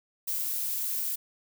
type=noise; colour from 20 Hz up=violet; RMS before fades=-31 dBFS; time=0.27-1.16 s; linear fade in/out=10 ms; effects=none